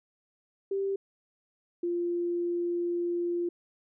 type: tone pair in turn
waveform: sine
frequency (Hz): 392 / 347.2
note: G4 / F4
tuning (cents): 0 / -10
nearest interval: major second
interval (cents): 210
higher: first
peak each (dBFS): -27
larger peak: neither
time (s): 0.71-0.96 / 1.83-3.49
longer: second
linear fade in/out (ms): 5
effects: none